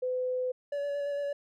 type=tone; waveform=sine; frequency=506 Hz; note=B4; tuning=42 cents sharp; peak=-28 dBFS; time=0.02-0.52 s; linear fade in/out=10 ms
type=tone with vibrato; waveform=triangle; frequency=571 Hz; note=D5; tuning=49 cents flat; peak=-28 dBFS; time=0.72-1.33 s; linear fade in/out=5 ms; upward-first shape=square; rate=8.8 Hz; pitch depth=12 cents each way
effects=none